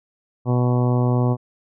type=harmonic tone; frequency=123.5 Hz; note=B2; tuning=in tune; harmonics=1 / 2 / 3 / 4 / 5 / 6 / 7 / 8 / 9; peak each=-17 / -23 / -27 / -29 / -31 / -33 / -34 / -35 / -36 dBFS; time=0.45-1.37 s; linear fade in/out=50 ms; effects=none